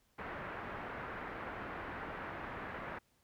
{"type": "low-pass noise", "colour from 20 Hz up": "white", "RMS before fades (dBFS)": -44, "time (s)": [0.18, 2.99], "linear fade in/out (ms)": 10, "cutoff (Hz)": 1800, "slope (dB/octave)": 24, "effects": ["pink hiss -74 dBFS RMS until 3.23 s"]}